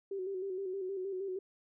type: tone with vibrato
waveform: sine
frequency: 381.4 Hz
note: G4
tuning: 47 cents flat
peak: -35 dBFS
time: 0.11-1.39 s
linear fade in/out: 5 ms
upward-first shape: square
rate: 6.4 Hz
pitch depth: 52 cents each way
effects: none